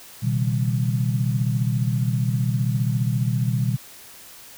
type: tone cluster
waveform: sine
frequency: 121.7 / 136.7 / 156 / 195.2 Hz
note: B2 / C#3 / D#3 / G3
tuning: -25 / -24 / +5 / -7 cents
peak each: -21 / -27 / -27 / -28 dBFS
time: 0.22-3.77 s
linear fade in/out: 20 ms
effects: white hiss -44 dBFS RMS until 4.57 s